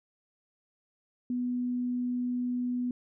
sine tone, 246.8 Hz, B3, 1 cent flat, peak -28 dBFS, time 1.3-2.91 s, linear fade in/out 2 ms, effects none

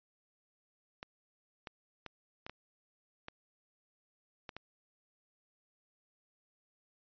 clicks, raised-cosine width 0.3 ms, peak -27 dBFS, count 8, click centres 1.029 / 1.672 / 2.063 / 2.465 / 2.496 / 3.284 / 4.492 / 4.566 s, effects resampled to 11025 Hz

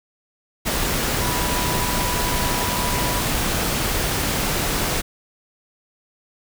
sine tone in noise, 981 Hz, B5, 12 cents flat, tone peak -28 dBFS, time 1.2-3.21 s, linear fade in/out 20 ms, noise pink, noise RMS -22 dBFS, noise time 0.65-5.02 s, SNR -9 dB, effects none

